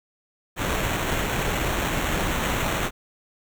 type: noise with sample-and-hold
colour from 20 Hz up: pink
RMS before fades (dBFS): -25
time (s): 0.56-2.91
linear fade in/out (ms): 50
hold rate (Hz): 4900
effects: none